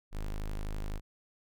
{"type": "tone", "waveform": "square", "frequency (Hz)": 25.96, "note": "G#0", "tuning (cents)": 0, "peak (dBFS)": -34, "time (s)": [0.11, 1.01], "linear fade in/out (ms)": 50, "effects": []}